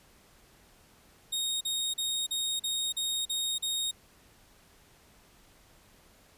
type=tone bursts; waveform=sawtooth; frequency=3729 Hz; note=A#7; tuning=in tune; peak=-26 dBFS; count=8; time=1.32-3.913 s; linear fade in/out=10 ms; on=290 ms; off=39 ms; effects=pink hiss -60 dBFS RMS until 6.37 s + resampled to 32000 Hz